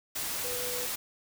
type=tone in noise; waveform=sine; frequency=493.9 Hz; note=B4; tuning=in tune; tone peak=-37 dBFS; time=0.44-0.86 s; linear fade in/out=10 ms; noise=white; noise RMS=-34 dBFS; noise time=0.15-0.96 s; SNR=-6 dB; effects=none